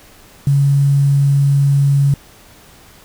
sine tone with quantisation, 140.2 Hz, C#3, 20 cents sharp, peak -9 dBFS, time 0.47-2.14 s, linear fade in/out 2 ms, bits 6, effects pink hiss -44 dBFS RMS until 3.04 s

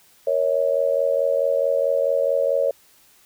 sine tone with amplitude modulation, 554.4 Hz, C#5, in tune, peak -13 dBFS, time 0.27-2.71 s, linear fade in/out 5 ms, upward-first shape sine, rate 84.6 Hz, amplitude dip 95%, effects white hiss -55 dBFS RMS until 3.25 s

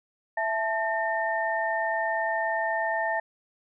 sine tone cluster, 663 / 874 / 1817 Hz, E5 / A5 / A#6, +10 / -12 / -45 cents, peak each -29 dBFS, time 0.37-3.2 s, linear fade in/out 5 ms, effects none

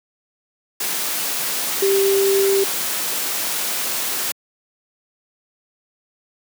sine tone in noise, 392.4 Hz, G4, 2 cents sharp, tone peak -14 dBFS, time 1.82-2.64 s, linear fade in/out 5 ms, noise white, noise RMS -23 dBFS, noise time 0.8-4.32 s, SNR +6 dB, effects high-pass 200 Hz 12 dB/octave

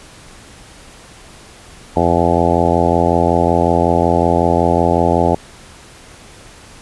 harmonic tone, 85.4 Hz, F2, 38 cents flat, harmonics 1 / 2 / 3 / 4 / 5 / 6 / 7 / 8 / 9 / 10, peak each -20 / -20 / -20 / -20 / -20 / -20 / -20 / -20 / -20 / -20 dBFS, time 1.96-5.35 s, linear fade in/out 5 ms, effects pink hiss -40 dBFS RMS until 6.81 s + resampled to 24000 Hz

